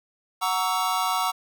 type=chord; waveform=square; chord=F# dominant seventh; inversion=none; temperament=equal with one note detuned; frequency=740 / 932.3 / 1126.2 / 1318.5 Hz; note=F#5 / A#5 / C#6 / E6; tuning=0 / 0 / +27 / 0 cents; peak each=-29 dBFS; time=0.41-1.32 s; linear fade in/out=20 ms; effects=none